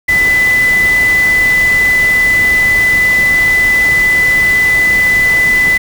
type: tone in noise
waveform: sine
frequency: 2001 Hz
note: B6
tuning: 22 cents sharp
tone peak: -7 dBFS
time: 0.08-5.78 s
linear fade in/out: 10 ms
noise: pink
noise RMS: -22 dBFS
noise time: 0.08-5.78 s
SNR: +12 dB
effects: none